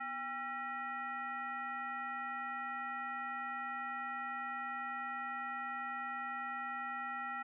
sine tone with frequency modulation, 1355 Hz, E6, 47 cents sharp, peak -38 dBFS, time 0-7.43 s, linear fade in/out 10 ms, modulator 554 Hz, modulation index 1.2, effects none

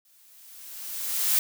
blue noise with exponential growth, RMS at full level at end -21 dBFS, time 0.05-1.39 s, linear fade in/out 2 ms, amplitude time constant 290 ms, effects none

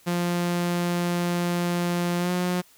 sawtooth tone with pitch glide, 174.61 to 179.31 Hz, F3 to F3, 0 to +46 cents, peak -19 dBFS, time 0.06-2.62 s, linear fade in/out 20 ms, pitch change +46 cents, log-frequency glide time 2.18-2.31 s, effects white hiss -56 dBFS RMS until 2.77 s

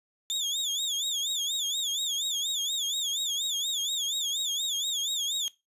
30% pulse tone with vibrato, 3500 Hz, A7, 10 cents flat, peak -25 dBFS, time 0.3-5.48 s, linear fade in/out 0 ms, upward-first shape sine, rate 4.2 Hz, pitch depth 140 cents each way, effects noise-tail reverb RT60 0.2 s tail -18 dB re dry + resampled to 32000 Hz

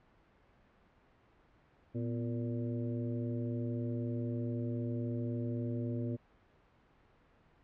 harmonic tone with a mistuned harmonic, 116.54 Hz, A#2, in tune, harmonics 1 / 2 / 3 / 4 / 5, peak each -36 / -38 / -43 / -47 / -48 dBFS, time 1.94-6.17 s, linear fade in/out 20 ms, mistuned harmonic 2, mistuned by +92 cents, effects pink hiss -66 dBFS RMS until 7.63 s + low-pass 2000 Hz 12 dB/octave

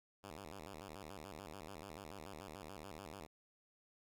5% pulse tone with vibrato, 87.31 Hz, F2, in tune, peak -38 dBFS, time 0.23-3.27 s, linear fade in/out 20 ms, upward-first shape square, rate 6.9 Hz, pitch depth 220 cents each way, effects none

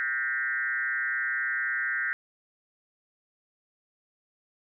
sine tone with frequency modulation, 1700 Hz, G#6, 40 cents sharp, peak -26 dBFS, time 0-2.13 s, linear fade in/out 0 ms, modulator 131 Hz, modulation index 2, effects none

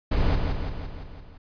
brown noise with echo, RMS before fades -21 dBFS, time 0.11-0.36 s, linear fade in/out 10 ms, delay 170 ms, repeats 6, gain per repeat -4 dB, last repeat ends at 1.38 s, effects resampled to 11025 Hz

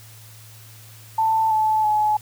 sine tone with pitch steps, 886 / 867.8 / 849.9 Hz, A5 / A5 / G#5, +12 / -24 / +40 cents, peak -16 dBFS, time 1.18-2.17 s, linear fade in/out 5 ms, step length 330 ms, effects added 110 Hz sine -44 dBFS peak until 2.21 s + white hiss -47 dBFS RMS until 2.21 s

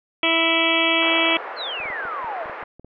harmonic tone, 329.3 Hz, E4, 2 cents flat, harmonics 1 / 2 / 3 / 4 / 6 / 7 / 8 / 9 / 10, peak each -25 / -25 / -28 / -28 / -28 / -22 / -24 / -27 / -24 dBFS, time 0.23-1.37 s, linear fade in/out 2 ms
pink band-pass noise, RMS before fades -33 dBFS, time 1.02-2.64 s, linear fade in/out 5 ms, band 500 to 1900 Hz, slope 24 dB/octave
sine exponential sweep, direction down, 4369 to 587.3 Hz, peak -27 dBFS, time 1.56-2.47 s, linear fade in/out 50 ms
clicks, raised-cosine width 2 ms, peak -30 dBFS, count 10, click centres 1.803 / 1.856 / 1.903 / 2.053 / 2.245 / 2.458 / 2.497 / 2.629 / 2.796 / 2.846 s
effects none

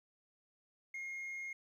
sine tone, 2141 Hz, C7, 39 cents sharp, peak -38 dBFS, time 0.94-1.53 s, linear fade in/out 5 ms, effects tanh soft clip ceiling -40 dBFS + 12-bit

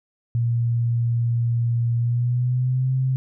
sine tone with pitch glide, 117.8 to 130.71 Hz, A#2 to C3, +19 to -1 cents, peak -18 dBFS, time 0.35-3.16 s, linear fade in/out 0 ms, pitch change +180 cents, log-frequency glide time 1.97-2.92 s, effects none

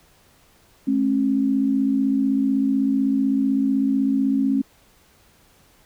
sine tone pair together, 215.2 / 271.1 Hz, A3 / C#4, -38 / -38 cents, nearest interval major third, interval 400 cents, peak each -23 / -18 dBFS, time 0.87-4.62 s, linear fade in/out 10 ms, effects pink hiss -56 dBFS RMS until 5.85 s

